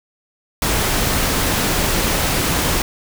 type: noise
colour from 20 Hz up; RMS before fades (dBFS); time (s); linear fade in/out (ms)
pink; -18; 0.62-2.82; 2
effects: none